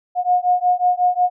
sine beating tone pair, 718 / 723.5 Hz, F5 / F#5, +48 / -39 cents, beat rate 5.5 Hz, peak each -17 dBFS, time 0.15-1.3 s, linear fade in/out 50 ms, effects none

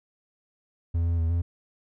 triangle tone with pitch steps, 84.2 / 84.7 / 82.1 / 85.4 Hz, E2 / E2 / E2 / F2, +37 / +48 / -6 / -38 cents, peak -20 dBFS, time 0.94-1.42 s, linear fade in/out 10 ms, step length 120 ms, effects none

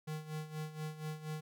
square tone with tremolo, 154.7 Hz, D#3, 10 cents flat, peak -38 dBFS, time 0.07-1.41 s, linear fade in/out 10 ms, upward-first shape sine, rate 4.2 Hz, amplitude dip 75%, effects none

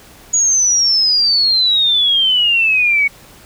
sine exponential sweep, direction down, 6820 to 2221 Hz, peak -10 dBFS, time 0.33-3.08 s, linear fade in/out 10 ms, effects pink hiss -42 dBFS RMS until 3.45 s

